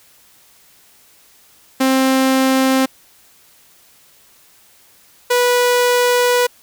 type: tone pair in turn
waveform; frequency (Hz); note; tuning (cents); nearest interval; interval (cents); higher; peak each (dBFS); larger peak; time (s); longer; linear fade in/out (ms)
sawtooth; 263.9 / 490.3; C4 / B4; +15 / -13; major seventh; 1072; second; -8; neither; 1.8-2.86 / 5.3-6.47; second; 10
effects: white hiss -50 dBFS RMS until 6.62 s